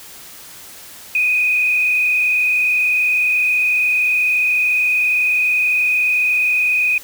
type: tone with frequency modulation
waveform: sine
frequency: 2489 Hz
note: D#7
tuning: in tune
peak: -13 dBFS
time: 1.15-6.98 s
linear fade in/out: 2 ms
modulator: 33.9 Hz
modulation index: 1.4
effects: white hiss -38 dBFS RMS until 7.03 s